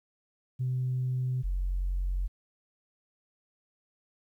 sine tone pair in turn, 127.7 / 45.44 Hz, C3 / F#1, -42 / -31 cents, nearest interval octave + tritone, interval 1789 cents, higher first, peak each -26 dBFS, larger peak neither, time 0.59-1.43 / 1.43-2.28 s, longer second, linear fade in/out 20 ms, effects tanh soft clip ceiling -23 dBFS + 11-bit

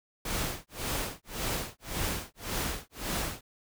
pink noise with tremolo, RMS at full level -31 dBFS, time 0.25-3.41 s, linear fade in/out 5 ms, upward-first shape sine, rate 1.8 Hz, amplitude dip 100%, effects none

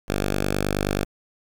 5% pulse tone, 49.45 Hz, G1, 16 cents sharp, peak -11 dBFS, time 0.08-1.05 s, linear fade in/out 10 ms, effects 8-bit

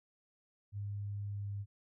sine tone with pitch glide, 101.7 to 100.94 Hz, G#2 to G#2, -36 to -49 cents, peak -37 dBFS, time 0.72-1.66 s, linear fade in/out 50 ms, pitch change -13 cents, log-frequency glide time 1.25-1.52 s, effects none

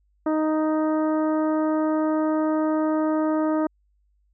harmonic tone, 311.1 Hz, D#4, in tune, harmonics 1 / 2 / 3 / 4 / 5 / 6, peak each -21 / -26 / -32 / -33 / -42 / -47 dBFS, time 0.26-3.67 s, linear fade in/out 5 ms, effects added 50 Hz sine -62 dBFS peak until 4.33 s

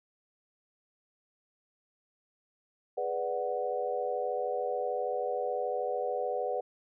sine chord, G# half-diminished seventh, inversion none, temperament equal, 415.3 / 493.9 / 587.3 / 740 Hz, G#4 / B4 / D5 / F#5, 0 / 0 / 0 / 0 cents, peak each -38 / -33 / -36 / -35 dBFS, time 2.97-6.61 s, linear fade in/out 10 ms, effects none

